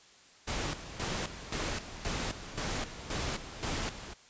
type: noise with tremolo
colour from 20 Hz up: pink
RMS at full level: -34 dBFS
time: 0.47-4.14 s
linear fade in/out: 10 ms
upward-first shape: square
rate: 1.9 Hz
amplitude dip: 70%
effects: white hiss -58 dBFS RMS until 4.29 s + resampled to 16000 Hz